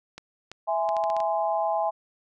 clicks, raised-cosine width 0.2 ms, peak -22 dBFS, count 8, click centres 0.18 / 0.516 / 0.89 / 0.967 / 1.039 / 1.101 / 1.166 / 1.203 s
sine chord, E augmented, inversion none, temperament equal with one note detuned, 659.3 / 830.6 / 1033.9 Hz, E5 / G#5 / B#5, 0 / 0 / -21 cents, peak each -26 / -26 / -32 dBFS, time 0.67-1.91 s, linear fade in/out 20 ms
effects none

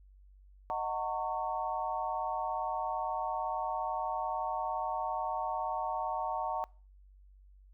sine chord, D# minor seventh, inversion none, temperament equal with one note detuned, 622.3 / 740 / 908.4 / 1108.7 Hz, D#5 / F#5 / A#5 / C#6, 0 / 0 / -45 / 0 cents, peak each -40 / -36 / -35 / -39 dBFS, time 0.7-6.64 s, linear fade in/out 0 ms, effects noise-tail reverb RT60 0.4 s tail -25 dB re dry + added 48 Hz sine -55 dBFS peak until 7.73 s

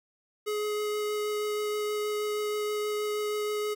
square tone with vibrato, 420.7 Hz, G#4, 22 cents sharp, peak -29 dBFS, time 0.46-3.75 s, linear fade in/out 20 ms, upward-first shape triangle, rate 6.3 Hz, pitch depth 8 cents each way, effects 11-bit

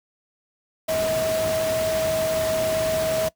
sine tone in noise, 639 Hz, D#5, 46 cents sharp, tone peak -21 dBFS, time 0.88-3.29 s, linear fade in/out 10 ms, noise pink, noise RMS -29 dBFS, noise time 0.88-3.29 s, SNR +5 dB, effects noise-tail reverb RT60 0.1 s tail -20 dB re dry + high-pass 80 Hz 12 dB/octave

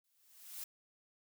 blue noise with exponential growth, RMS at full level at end -42 dBFS, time 0.04-0.64 s, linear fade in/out 5 ms, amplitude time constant 130 ms, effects none

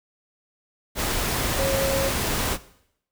sine tone in noise, 543 Hz, C#5, 36 cents flat, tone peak -21 dBFS, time 1.57-2.12 s, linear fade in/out 50 ms, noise pink, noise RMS -25 dBFS, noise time 0.95-2.58 s, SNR +1 dB, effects noise-tail reverb RT60 0.7 s tail -17 dB re dry

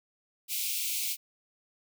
white high-pass noise, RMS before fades -32 dBFS, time 0.48-1.17 s, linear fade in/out 50 ms, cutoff 2200 Hz, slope 96 dB/octave, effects none

